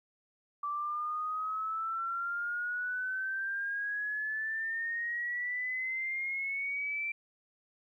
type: exponential sweep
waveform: sine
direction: up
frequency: 1161 to 2349 Hz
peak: -32 dBFS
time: 0.63-7.12 s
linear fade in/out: 5 ms
effects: 12-bit